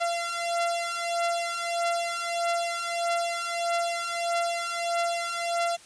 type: beating tone pair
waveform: sawtooth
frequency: 684 / 685.6 Hz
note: F5 / F5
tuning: -36 / -32 cents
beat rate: 1.6 Hz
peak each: -26 / -25 dBFS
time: 0-5.77 s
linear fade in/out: 20 ms
effects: white hiss -51 dBFS RMS until 5.85 s + resampled to 22050 Hz